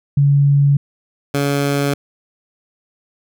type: tone pair in turn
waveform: sine / 15% pulse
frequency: 141.6 / 141.6 Hz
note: C#3 / C#3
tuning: +37 / +37 cents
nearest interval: unison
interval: 0 cents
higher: neither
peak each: -9 dBFS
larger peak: neither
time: 0.17-0.77 / 1.34-1.94 s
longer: neither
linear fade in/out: 5 ms
effects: none